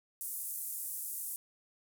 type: band-pass noise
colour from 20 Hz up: white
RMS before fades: -40 dBFS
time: 0.21-1.36 s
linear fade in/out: 0 ms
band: 8800 to 15000 Hz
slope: 24 dB/octave
effects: none